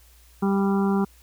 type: harmonic tone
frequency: 197 Hz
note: G3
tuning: 9 cents sharp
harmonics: 1 / 2 / 4 / 5 / 6 / 7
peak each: -20 / -26 / -32 / -34 / -36 / -37 dBFS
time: 0.42-1.05 s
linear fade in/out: 10 ms
effects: added 60 Hz sine -52 dBFS peak until 1.22 s + white hiss -57 dBFS RMS until 1.22 s